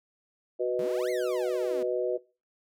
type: chord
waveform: sine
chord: B major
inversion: second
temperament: equal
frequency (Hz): 370 / 493.9 / 622.3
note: F#4 / B4 / D#5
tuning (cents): 0 / 0 / 0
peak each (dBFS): -29 / -29 / -32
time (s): 0.59-2.18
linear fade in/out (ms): 20
type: exponential two-way sweep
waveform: sawtooth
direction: up then down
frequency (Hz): 146.83 to 2200 to 234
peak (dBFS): -36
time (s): 0.79-1.83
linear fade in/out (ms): 2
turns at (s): 1.1
effects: noise-tail reverb RT60 0.3 s tail -20 dB re dry